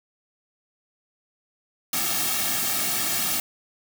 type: noise with comb filter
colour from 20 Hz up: white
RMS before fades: -25 dBFS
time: 1.93-3.4 s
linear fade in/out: 2 ms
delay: 2 ms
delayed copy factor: -0.9
effects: none